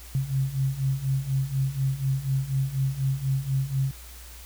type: beating tone pair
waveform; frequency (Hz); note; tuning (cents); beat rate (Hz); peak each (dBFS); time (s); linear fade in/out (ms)
sine; 132.1 / 136.2; C3 / C#3; +17 / -30; 4.1; -28 / -25; 0.15-3.91; 0
effects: added 60 Hz sine -43 dBFS peak until 4.45 s + white hiss -47 dBFS RMS until 4.45 s